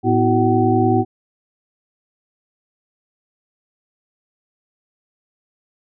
sine tone cluster, 110.5 / 248.1 / 325.9 / 376.2 / 756 Hz, A2 / B3 / E4 / F#4 / F#5, +8 / +8 / -20 / +29 / +37 cents, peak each -19 dBFS, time 0.03-1.05 s, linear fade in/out 50 ms, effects none

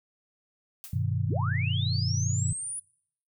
blue noise with exponential decay, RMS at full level -39 dBFS, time 0.84-1.04 s, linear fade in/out 0 ms, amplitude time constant 42 ms
sine chord, G augmented, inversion none, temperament equal, 98 / 123.47 / 155.56 Hz, G2 / B2 / D#3, 0 / 0 / 0 cents, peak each -28 / -29 / -32 dBFS, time 0.93-2.53 s, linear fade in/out 5 ms
sine linear sweep, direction up, 31.07 to 9956 Hz, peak -32 dBFS, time 1.27-2.8 s, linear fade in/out 10 ms
effects noise-tail reverb RT60 0.7 s tail -26 dB re dry

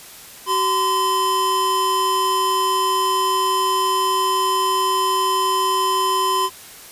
square tone pair together, 378.5 / 1023.7 Hz, F#4 / C6, +39 / -38 cents, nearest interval octave + perfect fourth, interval 1723 cents, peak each -25 / -18 dBFS, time 0.46-6.5 s, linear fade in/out 50 ms, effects white hiss -40 dBFS RMS until 6.91 s + resampled to 32000 Hz

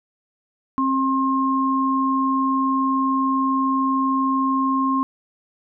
sine tone pair together, 266.7 / 1066.8 Hz, C4 / C6, +33 / +33 cents, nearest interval 2 octaves, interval 2400 cents, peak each -20 dBFS, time 0.78-5.03 s, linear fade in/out 0 ms, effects none

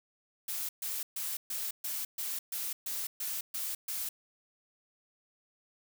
blue noise bursts, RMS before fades -36 dBFS, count 11, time 0.48-4.09 s, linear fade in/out 5 ms, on 210 ms, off 130 ms, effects none

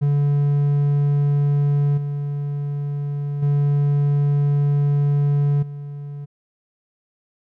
triangle tone with level steps, 143.7 Hz, D3, 37 cents flat, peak -13 / -20 / -13 / -27 dBFS, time 0.01-6.26 s, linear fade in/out 20 ms, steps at 1.97 / 3.42 / 5.62 s, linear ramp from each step 10 ms, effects none

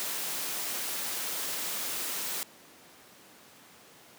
white noise, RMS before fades -34 dBFS, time 0-2.43 s, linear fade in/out 0 ms, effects pink hiss -54 dBFS RMS until 4.18 s + high-pass 200 Hz 12 dB/octave

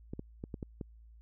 clicks, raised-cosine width 3 ms, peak -26 dBFS, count 6, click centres 0.135 / 0.194 / 0.439 / 0.542 / 0.628 / 0.812 s, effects added 56 Hz sine -53 dBFS peak until 1.21 s

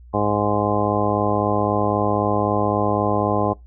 harmonic tone, 103.83 Hz, G#2, in tune, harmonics 1 / 2 / 3 / 4 / 5 / 6 / 7 / 8 / 10, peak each -26 / -26 / -26 / -26 / -26 / -26 / -26 / -26 / -26 dBFS, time 0.13-3.54 s, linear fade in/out 20 ms, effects noise-tail reverb RT60 0.2 s tail -23 dB re dry + added 60 Hz sine -41 dBFS peak until 3.66 s

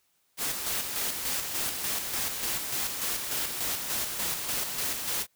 white noise with tremolo, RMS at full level -30 dBFS, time 0.37-5.27 s, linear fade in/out 50 ms, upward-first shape square, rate 3.4 Hz, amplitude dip 40%, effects white hiss -71 dBFS RMS until 5.35 s

